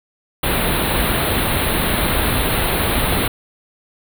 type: band-stop noise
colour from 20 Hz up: pink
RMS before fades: -18 dBFS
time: 0.43-3.28 s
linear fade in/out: 5 ms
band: 4200 to 9000 Hz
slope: 96 dB/octave
effects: none